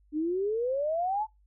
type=exponential sweep; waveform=sine; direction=up; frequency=293.7 to 894 Hz; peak=-26 dBFS; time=0.12-1.27 s; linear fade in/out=50 ms; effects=noise-tail reverb RT60 0.2 s tail -26 dB re dry + added 50 Hz sine -60 dBFS peak until 1.46 s